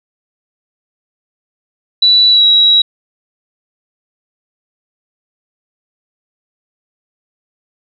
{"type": "tone with pitch glide", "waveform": "sine", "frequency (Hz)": [3951, 3870], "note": ["B7", "B7"], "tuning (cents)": [0, -36], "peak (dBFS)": -5, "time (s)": [2.02, 2.82], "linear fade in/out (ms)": 5, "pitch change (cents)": -36, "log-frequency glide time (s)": [2.3, 2.44], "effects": []}